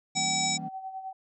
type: harmonic tone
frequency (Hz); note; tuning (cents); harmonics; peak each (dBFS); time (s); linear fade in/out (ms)
765; G5; -42; 1 / 3 / 5 / 7 / 9 / 10; -31 / -34 / -33 / -32 / -31 / -34; 0.15-0.58; 20
type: chord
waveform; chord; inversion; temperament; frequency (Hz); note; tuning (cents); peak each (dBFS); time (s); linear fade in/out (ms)
triangle; E diminished seventh; none; equal with one note detuned; 164.81 / 196 / 234.2 / 277.2; E3 / G3 / Bb3 / Db4; 0 / 0 / +8 / 0; -37 / -40 / -40 / -43; 0.15-0.69; 10
type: tone with tremolo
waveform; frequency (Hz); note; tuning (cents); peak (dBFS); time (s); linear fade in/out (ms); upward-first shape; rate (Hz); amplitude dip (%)
sine; 763; G5; -47; -33; 0.43-1.13; 5; sine; 9.7; 60
effects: none